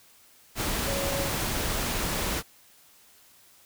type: tone in noise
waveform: sine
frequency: 554.4 Hz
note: C#5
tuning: in tune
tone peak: -31 dBFS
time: 0.84-1.31 s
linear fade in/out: 50 ms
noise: pink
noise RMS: -29 dBFS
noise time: 0.55-2.43 s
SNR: -5 dB
effects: white hiss -57 dBFS RMS until 3.65 s